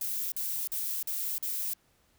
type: noise bursts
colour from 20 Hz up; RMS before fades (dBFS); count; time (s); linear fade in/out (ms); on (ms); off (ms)
violet; -33; 5; 0.01-1.736; 2; 310; 44
effects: pink hiss -68 dBFS RMS until 2.18 s